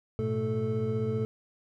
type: tone cluster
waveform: triangle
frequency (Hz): 105.3 / 120.8 / 220 / 438.2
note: G#2 / B2 / A3 / A4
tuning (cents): +24 / -38 / 0 / -7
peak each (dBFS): -33 / -30 / -32 / -29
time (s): 0.19-1.25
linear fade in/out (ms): 0
effects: none